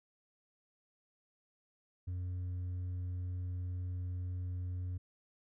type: tone with hard clipping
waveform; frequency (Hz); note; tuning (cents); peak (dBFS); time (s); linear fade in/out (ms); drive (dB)
triangle; 90.2; F#2; -44; -35; 2.07-4.98; 10; 1
effects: none